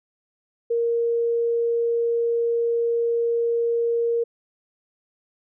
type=tone; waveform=sine; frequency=467.1 Hz; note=A#4; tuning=3 cents sharp; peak=-19 dBFS; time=0.7-4.24 s; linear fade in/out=10 ms; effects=none